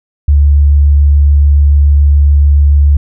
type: tone with vibrato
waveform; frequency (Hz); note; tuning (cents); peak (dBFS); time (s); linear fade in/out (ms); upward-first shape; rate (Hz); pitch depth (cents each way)
sine; 72; D2; -34; -3; 0.28-2.97; 5; triangle; 7; 10
effects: none